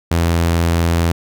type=tone; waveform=sawtooth; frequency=84.2 Hz; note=E2; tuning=37 cents sharp; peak=-9 dBFS; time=0.11-1.12 s; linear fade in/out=5 ms; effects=none